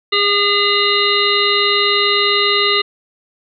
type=harmonic tone with a mistuned harmonic; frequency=406.5 Hz; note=G#4; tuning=37 cents flat; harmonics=1 / 3 / 5 / 7 / 9 / 10; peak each=-19 / -19 / -19 / -19 / -19 / -19 dBFS; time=0.12-2.82 s; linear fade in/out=10 ms; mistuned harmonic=9; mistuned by=+18 cents; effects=none